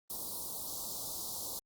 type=band-stop noise; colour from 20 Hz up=white; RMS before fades=-40 dBFS; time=0.1-1.59 s; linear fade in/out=0 ms; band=1100 to 3800 Hz; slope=48 dB/octave; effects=Opus 32 kbps